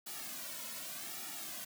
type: noise with flanger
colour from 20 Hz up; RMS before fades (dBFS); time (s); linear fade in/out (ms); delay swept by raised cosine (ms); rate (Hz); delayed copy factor
white; -44; 0.06-1.65; 10; 1.9 to 2.53; 0.84; -1
effects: high-pass 150 Hz 12 dB/octave